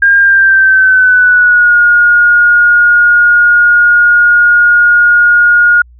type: tone with pitch glide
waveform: sine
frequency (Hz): 1608 to 1432.6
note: G6 to F6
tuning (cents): +44 to +44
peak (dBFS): -3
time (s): 0.02-5.82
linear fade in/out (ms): 5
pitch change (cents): -200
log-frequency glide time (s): 0.17-1.77
effects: added 60 Hz sine -36 dBFS peak until 5.99 s